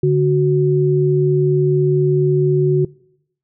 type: tone pair together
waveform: sine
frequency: 145 / 369.2 Hz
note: D3 / F#4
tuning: -22 / -4 cents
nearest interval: octave + major third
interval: 1618 cents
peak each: -14 dBFS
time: 0.03-2.85 s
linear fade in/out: 5 ms
effects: noise-tail reverb RT60 0.8 s tail -24 dB re dry